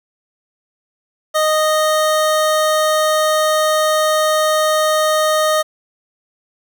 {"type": "tone", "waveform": "25% pulse", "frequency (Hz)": 620, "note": "D#5", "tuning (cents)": -6, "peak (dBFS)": -9, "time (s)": [1.34, 5.63], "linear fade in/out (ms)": 20, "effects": ["8-bit"]}